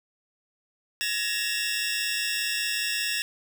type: tone cluster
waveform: 20% pulse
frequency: 1694 / 1863 / 2671 / 2776 Hz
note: G#6 / A#6 / E7 / F7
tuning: +34 / -2 / +22 / -11 cents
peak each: -27 dBFS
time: 1.01-3.22 s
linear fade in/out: 0 ms
effects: none